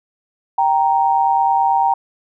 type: tone pair together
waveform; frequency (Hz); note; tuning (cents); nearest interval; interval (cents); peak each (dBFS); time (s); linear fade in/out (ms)
sine; 783.2 / 932.3; G5 / A#5; -2 / 0; minor third; 302; -15; 0.58-1.94; 5
effects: none